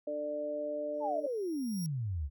harmonic tone, 148.5 Hz, D3, 20 cents sharp, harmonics 2 / 3 / 4, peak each -42 / -44 / -34 dBFS, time 0.07-1.27 s, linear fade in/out 5 ms
15% pulse tone with exponential growth, 5600 Hz, F8, 4 cents sharp, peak -35 dBFS, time 0.94-1.86 s, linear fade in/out 0 ms, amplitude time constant 200 ms
sine exponential sweep, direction down, 929 to 65.5 Hz, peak -32 dBFS, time 1-2.3 s, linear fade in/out 50 ms
effects none

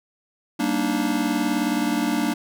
square chord, Eb major seventh, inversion first, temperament just, 194.45 / 233.3 / 291.7 / 311.1 Hz, G3 / Bb3 / D4 / Eb4, -14 / +2 / -12 / 0 cents, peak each -30 / -26 / -25 / -29 dBFS, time 0.59-2.34 s, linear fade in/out 10 ms, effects none

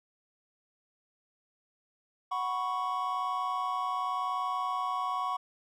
triangle chord, F# suspended fourth, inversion none, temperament equal, 740 / 987.8 / 1108.7 Hz, F#5 / B5 / C#6, 0 / 0 / 0 cents, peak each -34 / -34 / -30 dBFS, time 2.31-5.37 s, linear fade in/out 10 ms, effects none

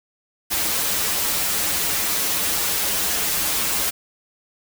white noise with comb filter, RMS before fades -22 dBFS, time 0.5-3.91 s, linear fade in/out 20 ms, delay 7.9 ms, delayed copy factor -0.85, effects none

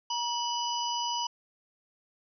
harmonic tone with a mistuned harmonic, 987.8 Hz, B5, in tune, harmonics 1 / 3 / 5 / 6, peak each -31 / -35 / -37 / -39 dBFS, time 0.1-1.27 s, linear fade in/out 5 ms, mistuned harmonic 1, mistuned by -65 cents, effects none

